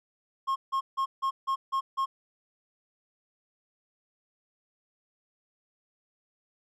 triangle tone bursts, 1077 Hz, C6, 50 cents sharp, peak -23 dBFS, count 7, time 0.47-2.06 s, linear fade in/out 20 ms, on 90 ms, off 160 ms, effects none

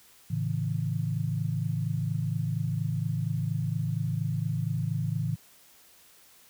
sine chord, A major, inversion none, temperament equal with one note detuned, 110 / 138.59 / 162.83 Hz, A2 / C#3 / E3, 0 / 0 / -21 cents, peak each -31 dBFS, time 0.3-5.36 s, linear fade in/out 10 ms, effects white hiss -57 dBFS RMS until 6.49 s

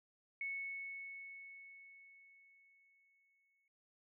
sine tone with exponential decay, 2207 Hz, C#7, 8 cents flat, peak -38 dBFS, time 0.41-3.68 s, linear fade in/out 2 ms, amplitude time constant 710 ms, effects none

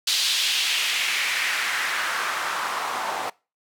white noise with band-pass filter sweep, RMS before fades -25 dBFS, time 0.07-3.3 s, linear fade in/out 5 ms, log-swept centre 4000 to 800 Hz, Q 2, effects noise-tail reverb RT60 0.3 s tail -24 dB re dry

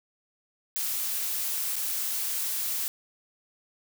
blue noise with dropouts, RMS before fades -30 dBFS, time 0.76-2.88 s, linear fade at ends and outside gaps 0 ms, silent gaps 1.757-1.764 s, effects none

